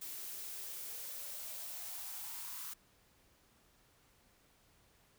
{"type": "noise with high-pass filter sweep", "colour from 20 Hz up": "blue", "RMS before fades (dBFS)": -45, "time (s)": [0.01, 2.74], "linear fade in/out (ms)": 10, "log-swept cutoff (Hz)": [290, 1100], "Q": 4, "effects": ["pink hiss -69 dBFS RMS until 5.18 s"]}